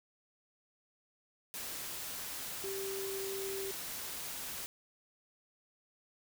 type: tone in noise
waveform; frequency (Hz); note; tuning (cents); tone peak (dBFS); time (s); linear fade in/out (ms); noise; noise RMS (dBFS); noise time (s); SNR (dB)
sine; 389.6; G4; -11; -38; 2.64-3.71; 0; white; -42; 1.54-4.66; +1
effects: none